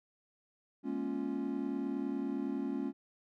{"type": "chord", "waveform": "triangle", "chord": "Bb minor seventh", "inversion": "third", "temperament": "equal with one note detuned", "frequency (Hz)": [207.7, 237.7, 277.2, 349.2], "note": ["Ab3", "Bb3", "Db4", "F4"], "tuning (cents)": [0, 34, 0, 0], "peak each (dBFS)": [-39, -38, -34, -40], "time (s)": [0.83, 2.93], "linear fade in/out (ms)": 50, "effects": []}